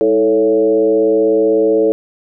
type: tone with frequency modulation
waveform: sine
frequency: 440 Hz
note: A4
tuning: in tune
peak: -9 dBFS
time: 0.01-1.92 s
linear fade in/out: 0 ms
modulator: 116 Hz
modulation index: 0.97
effects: none